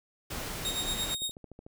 pink noise, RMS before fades -37 dBFS, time 0.3-1.15 s, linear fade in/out 10 ms
sawtooth tone with tremolo, 3729 Hz, A#7, in tune, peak -26 dBFS, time 0.65-1.31 s, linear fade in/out 0 ms, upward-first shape sine, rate 8.8 Hz, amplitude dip 65%
click train, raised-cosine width 2 ms, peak -33 dBFS, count 12, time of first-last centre 0.85-1.665 s, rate 13.5 Hz
effects none

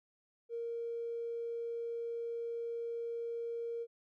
triangle tone with tanh clipping, 466.2 Hz, A#4, in tune, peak -36 dBFS, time 0.49-3.87 s, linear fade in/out 50 ms, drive 2 dB, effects none

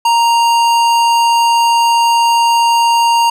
sine tone with hard clipping, 932.3 Hz, A#5, in tune, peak -10 dBFS, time 0.05-3.3 s, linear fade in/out 5 ms, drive 16 dB, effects none

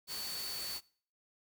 sine tone in noise, 4476 Hz, C#8, 16 cents sharp, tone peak -40 dBFS, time 0.07-0.81 s, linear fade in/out 50 ms, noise white, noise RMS -43 dBFS, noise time 0.07-0.81 s, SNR 0 dB, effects noise-tail reverb RT60 0.5 s tail -23 dB re dry

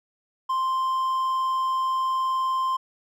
triangle tone, 1046.5 Hz, C6, in tune, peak -20 dBFS, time 0.49-2.77 s, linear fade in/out 10 ms, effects none

